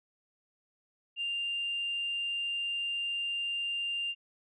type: tone with frequency modulation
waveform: sine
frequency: 2794 Hz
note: F7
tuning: in tune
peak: -30 dBFS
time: 1.16-4.15 s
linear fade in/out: 50 ms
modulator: 30.5 Hz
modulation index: 0.26
effects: tanh soft clip ceiling -26 dBFS